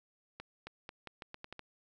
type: accelerating click train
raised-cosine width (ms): 0.3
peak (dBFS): -28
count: 9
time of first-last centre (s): 0.4-1.593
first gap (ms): 270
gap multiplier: 0.82
effects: none

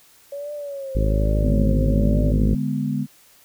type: tone with vibrato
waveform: sine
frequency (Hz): 560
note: C#5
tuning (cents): +18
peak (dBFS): -28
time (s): 0.32-2.32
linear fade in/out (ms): 5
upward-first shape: triangle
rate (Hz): 1.2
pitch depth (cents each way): 100
type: harmonic tone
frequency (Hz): 52.5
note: G#1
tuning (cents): +19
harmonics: 1 / 2 / 3 / 4 / 5 / 6 / 7 / 8 / 9 / 10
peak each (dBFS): -18 / -24 / -28 / -30 / -32 / -34 / -35 / -36 / -37 / -38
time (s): 0.95-2.55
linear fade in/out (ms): 5
type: chord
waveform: sine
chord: G# diminished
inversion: second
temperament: equal with one note detuned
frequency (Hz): 146.83 / 207.7 / 248.9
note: D3 / G#3 / B3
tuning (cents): 0 / 0 / +14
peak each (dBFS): -25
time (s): 1.4-3.07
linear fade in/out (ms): 50
effects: white hiss -53 dBFS RMS until 3.44 s

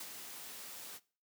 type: noise with ADSR envelope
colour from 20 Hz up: white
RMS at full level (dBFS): -44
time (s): 0-1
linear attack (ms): 6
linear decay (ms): 51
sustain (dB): -4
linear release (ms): 44
effects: noise-tail reverb RT60 0.4 s tail -21 dB re dry + high-pass 150 Hz 12 dB/octave

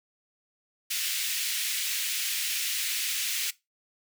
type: high-pass noise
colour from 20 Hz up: pink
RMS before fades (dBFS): -30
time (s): 0.9-3.51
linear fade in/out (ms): 10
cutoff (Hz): 2200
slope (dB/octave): 24
effects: noise-tail reverb RT60 0.2 s tail -19 dB re dry

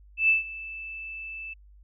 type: tone with ADSR envelope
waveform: sine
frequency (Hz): 2637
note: E7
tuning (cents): 0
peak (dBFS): -16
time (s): 0.17-1.54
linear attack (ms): 120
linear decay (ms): 140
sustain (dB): -19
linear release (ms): 12
effects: added 50 Hz sine -50 dBFS peak until 1.83 s

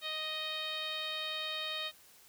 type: tone with low-pass filter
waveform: 10% pulse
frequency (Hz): 622.3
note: D#5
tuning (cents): 0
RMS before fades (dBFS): -38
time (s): 0.01-1.92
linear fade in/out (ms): 50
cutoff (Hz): 3800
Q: 4.4
effects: white hiss -60 dBFS RMS until 2.28 s

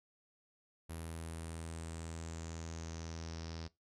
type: tone with low-pass filter sweep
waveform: sawtooth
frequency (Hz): 82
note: E2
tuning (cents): -9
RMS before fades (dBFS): -45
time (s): 0.89-3.68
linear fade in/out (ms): 10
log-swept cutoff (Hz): 11000 to 5100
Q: 5.2
effects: noise-tail reverb RT60 0.2 s tail -21 dB re dry

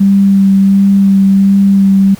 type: tone with vibrato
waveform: sine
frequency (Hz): 196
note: G3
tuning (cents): 0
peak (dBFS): -4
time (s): 0-2.15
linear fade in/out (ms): 10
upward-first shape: sine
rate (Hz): 1.4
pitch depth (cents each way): 13
effects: pink hiss -36 dBFS RMS until 2.19 s

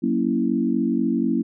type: chord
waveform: sine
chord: F# dominant seventh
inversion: none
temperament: equal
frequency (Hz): 185 / 233.1 / 277.2 / 329.6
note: F#3 / A#3 / C#4 / E4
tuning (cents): 0 / 0 / 0 / 0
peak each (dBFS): -27 / -22 / -24 / -25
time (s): 0.02-1.43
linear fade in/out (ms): 20
effects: none

